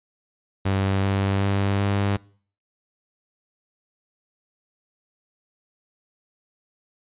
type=tone with pitch steps; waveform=sawtooth; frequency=97 / 98.01 / 99.04 / 100.07 Hz; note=G2 / G2 / G2 / G2; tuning=-18 / 0 / +18 / +36 cents; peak=-16 dBFS; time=0.65-2.17 s; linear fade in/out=10 ms; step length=380 ms; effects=noise-tail reverb RT60 0.5 s tail -24 dB re dry + resampled to 8000 Hz

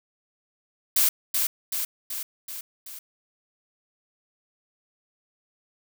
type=noise with echo; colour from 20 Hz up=blue; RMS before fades=-20 dBFS; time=0.96-1.09 s; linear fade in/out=5 ms; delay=380 ms; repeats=5; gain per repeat=-4 dB; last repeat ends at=2.99 s; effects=none

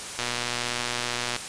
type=click train; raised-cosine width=0.2 ms; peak=-10 dBFS; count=143; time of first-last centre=0.19-1.364 s; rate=121 Hz; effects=white hiss -35 dBFS RMS until 1.48 s + resampled to 22050 Hz

